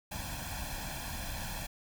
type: noise with comb filter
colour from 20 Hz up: pink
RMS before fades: -39 dBFS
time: 0.11-1.67 s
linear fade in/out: 10 ms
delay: 1.2 ms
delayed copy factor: +0.8
effects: none